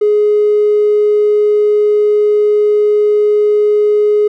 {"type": "tone", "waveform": "triangle", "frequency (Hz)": 418.7, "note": "G#4", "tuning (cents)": 14, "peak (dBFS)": -4, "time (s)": [0.01, 4.28], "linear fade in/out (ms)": 10, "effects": ["tanh soft clip ceiling -5 dBFS"]}